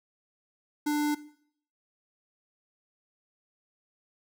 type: tone with notch filter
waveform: square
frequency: 296.6 Hz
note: D4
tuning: 17 cents sharp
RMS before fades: -27 dBFS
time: 0.86-1.15 s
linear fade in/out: 10 ms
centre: 2800 Hz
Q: 1.8
effects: noise-tail reverb RT60 0.6 s tail -17 dB re dry